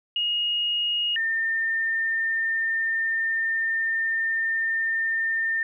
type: tone pair in turn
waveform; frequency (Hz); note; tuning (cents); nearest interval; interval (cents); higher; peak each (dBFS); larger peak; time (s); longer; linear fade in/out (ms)
sine; 2870 / 1808; F7 / A6; +47 / +47; minor sixth; 800; first; -22; neither; 0.16-1.16 / 1.16-5.63; second; 2
effects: none